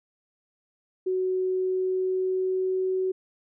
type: tone with pitch glide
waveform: sine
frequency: 372 to 374.8 Hz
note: F#4 to F#4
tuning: +9 to +22 cents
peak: -23 dBFS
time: 1.06-3.12 s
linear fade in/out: 10 ms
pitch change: +13 cents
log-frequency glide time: 1.41-2.91 s
effects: none